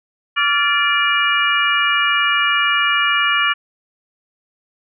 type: tone cluster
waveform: sine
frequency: 1152 / 1385 / 1747 / 2362 / 2887 Hz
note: D6 / F6 / A6 / D7 / F#7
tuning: -34 / -15 / -13 / +9 / -43 cents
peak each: -20 dBFS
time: 0.36-3.54 s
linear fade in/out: 20 ms
effects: none